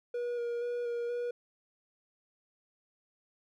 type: tone with vibrato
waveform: triangle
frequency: 478.4 Hz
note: A#4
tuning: 45 cents sharp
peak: -30 dBFS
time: 0.14-1.31 s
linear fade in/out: 5 ms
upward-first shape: square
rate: 2.1 Hz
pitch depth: 15 cents each way
effects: none